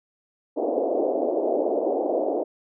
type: band-pass noise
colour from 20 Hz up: white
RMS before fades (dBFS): -24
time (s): 0.56-2.44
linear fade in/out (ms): 20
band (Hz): 280 to 690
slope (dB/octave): 48
effects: none